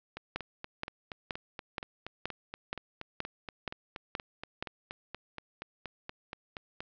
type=two click trains; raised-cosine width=0.3 ms; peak=-17 / -23 dBFS; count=10 / 29; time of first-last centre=0.36-4.625 / 0.17-6.805 s; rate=2.11 / 4.22 Hz; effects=low-pass 5000 Hz 12 dB/octave